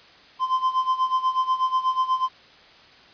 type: tone with tremolo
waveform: triangle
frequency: 1035 Hz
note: C6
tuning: 19 cents flat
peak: -15 dBFS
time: 0.39-2.29 s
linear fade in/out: 50 ms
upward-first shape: sine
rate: 8.2 Hz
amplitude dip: 80%
effects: white hiss -50 dBFS RMS until 3.13 s + resampled to 11025 Hz